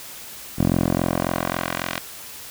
10% pulse tone with band-pass filter sweep, 43.65 Hz, F1, in tune, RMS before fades -23 dBFS, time 0.58-2 s, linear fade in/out 10 ms, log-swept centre 230 to 2600 Hz, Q 0.71, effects white hiss -38 dBFS RMS until 2.5 s

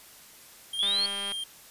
square tone with vibrato, 3193 Hz, G7, 31 cents sharp, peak -32 dBFS, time 0.73-1.44 s, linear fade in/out 5 ms, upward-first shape triangle, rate 3.9 Hz, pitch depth 8 cents each way
sine linear sweep, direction up, 3259 to 4435 Hz, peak -24 dBFS, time 0.79-1.06 s, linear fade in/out 2 ms
click train, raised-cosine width 0.3 ms, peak -23 dBFS, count 99, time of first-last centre 0.83-1.32 s, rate 200 Hz
effects white hiss -51 dBFS RMS until 1.7 s + resampled to 32000 Hz

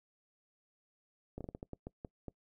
slowing click train, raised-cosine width 2 ms, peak -29 dBFS, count 10, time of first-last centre 1.38-2.282 s, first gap 27 ms, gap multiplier 1.31, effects noise-tail reverb RT60 0.1 s tail -23 dB re dry

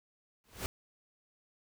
pink noise with exponential growth, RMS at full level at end -34 dBFS, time 0.44-0.66 s, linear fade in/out 0 ms, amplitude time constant 47 ms, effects none

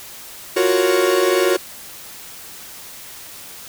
45% pulse chord, Gb major seventh, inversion third, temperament equal, 349.2 / 370 / 466.2 / 554.4 Hz, F4 / Gb4 / Bb4 / Db5, 0 / 0 / 0 / 0 cents, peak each -21 / -17 / -22 / -21 dBFS, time 0.56-1.57 s, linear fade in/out 10 ms, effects white hiss -37 dBFS RMS until 3.68 s

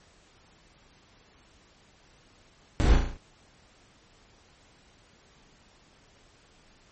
brown noise with echo, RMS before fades -20 dBFS, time 2.8-2.96 s, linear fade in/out 0 ms, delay 35 ms, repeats 6, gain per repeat -4 dB, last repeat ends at 3.17 s, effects pink hiss -59 dBFS RMS until 6.91 s + MP3 32 kbps

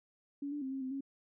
sine tone with pitch steps, 283.1 / 292.6 / 264.4 / 268.8 / 259.7 / 273.8 Hz, C#4 / D4 / C4 / C4 / C4 / C#4, +37 / -6 / +18 / +47 / -13 / -21 cents, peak -36 dBFS, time 0.42-1.008 s, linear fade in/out 5 ms, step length 98 ms, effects none

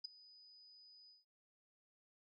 sine tone with ADSR envelope, 4978 Hz, D#8, in tune, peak -38 dBFS, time 0.04-1.25 s, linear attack 11 ms, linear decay 8 ms, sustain -22 dB, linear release 160 ms, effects none

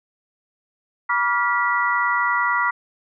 sine tone cluster, 967 / 1156 / 1405 / 1954 Hz, B5 / D6 / F6 / B6, -37 / -28 / +10 / -19 cents, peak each -23 dBFS, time 1.09-2.71 s, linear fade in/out 10 ms, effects none

